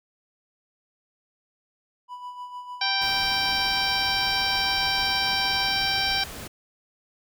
triangle tone with tremolo, 987.8 Hz, B5, in tune, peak -31 dBFS, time 2.08-5.74 s, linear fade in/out 50 ms, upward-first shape sine, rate 6.6 Hz, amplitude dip 55%
harmonic tone, 782 Hz, G5, 4 cents flat, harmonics 1 / 2 / 3 / 4 / 5 / 6 / 7, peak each -30 / -30 / -30 / -30 / -30 / -30 / -30 dBFS, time 2.81-6.24 s, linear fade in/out 5 ms
pink noise, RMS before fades -38 dBFS, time 3.01-6.48 s, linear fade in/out 10 ms
effects none

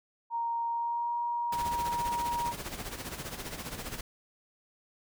sine tone with pitch glide, 932.3 to 948 Hz, A#5 to A#5, 0 to +29 cents, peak -29 dBFS, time 0.3-2.54 s, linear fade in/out 50 ms, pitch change +29 cents, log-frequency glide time 0.68-1.15 s
pink noise with tremolo, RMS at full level -37 dBFS, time 1.52-4.01 s, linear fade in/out 5 ms, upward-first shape sine, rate 15 Hz, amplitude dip 65%
effects none

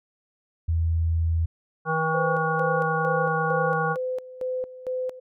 sine tone, 82.41 Hz, E2, in tune, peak -20 dBFS, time 0.68-1.46 s, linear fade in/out 10 ms
harmonic tone, 160 Hz, D#3, 49 cents sharp, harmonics 1 / 3 / 5 / 7 / 9, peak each -28 / -28 / -28 / -28 / -28 dBFS, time 1.85-3.97 s, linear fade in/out 50 ms
sine tone with tremolo, 510 Hz, C5, 44 cents flat, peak -25 dBFS, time 2.14-5.2 s, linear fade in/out 10 ms, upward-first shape square, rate 2.2 Hz, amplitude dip 80%
effects none

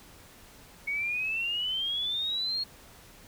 sine exponential sweep, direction up, 2217 to 4325 Hz, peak -28 dBFS, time 0.87-2.64 s, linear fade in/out 10 ms, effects pink hiss -53 dBFS RMS until 3.27 s

